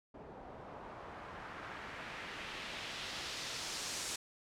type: noise with low-pass filter sweep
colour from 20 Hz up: white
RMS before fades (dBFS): -45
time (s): 0.14-4.16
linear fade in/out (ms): 5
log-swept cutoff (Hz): 590 to 7700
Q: 1.2
effects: none